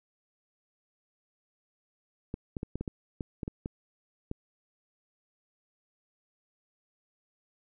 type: clicks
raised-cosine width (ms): 3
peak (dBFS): -21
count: 11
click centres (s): 2.341 / 2.568 / 2.631 / 2.756 / 2.81 / 2.878 / 3.208 / 3.432 / 3.479 / 3.659 / 4.314
effects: none